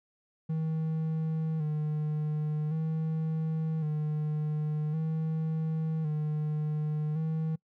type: tone with vibrato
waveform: triangle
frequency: 155.56 Hz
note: D#3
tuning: in tune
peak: -26 dBFS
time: 0.49-7.56 s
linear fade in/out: 10 ms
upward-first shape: square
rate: 0.45 Hz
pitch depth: 40 cents each way
effects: noise-tail reverb RT60 0.1 s tail -26 dB re dry